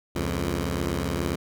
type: beating tone pair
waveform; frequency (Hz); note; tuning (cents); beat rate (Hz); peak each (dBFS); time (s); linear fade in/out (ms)
10% pulse; 69.3 / 87.3; C#2 / F2; 0 / 0; 18; -20; 0.15-1.36; 10
effects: none